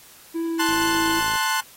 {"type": "tone with vibrato", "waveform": "triangle", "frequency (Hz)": 329.6, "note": "E4", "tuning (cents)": 0, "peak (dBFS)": -21, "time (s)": [0.34, 1.21], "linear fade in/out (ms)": 20, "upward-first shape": "sine", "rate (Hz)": 2.4, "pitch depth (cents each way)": 10}
{"type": "chord", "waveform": "sawtooth", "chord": "F# diminished", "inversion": "first", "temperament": "equal with one note detuned", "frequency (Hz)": [880, 1049.5, 1480], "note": ["A5", "C6", "F#6"], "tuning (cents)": [0, 5, 0], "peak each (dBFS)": -21, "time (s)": [0.59, 1.61], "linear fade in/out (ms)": 10}
{"type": "click train", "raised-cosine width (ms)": 2, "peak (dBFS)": -24, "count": 37, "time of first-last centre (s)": [0.69, 1.355], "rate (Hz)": 54.1}
{"effects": ["white hiss -48 dBFS RMS until 1.76 s", "AAC 48 kbps"]}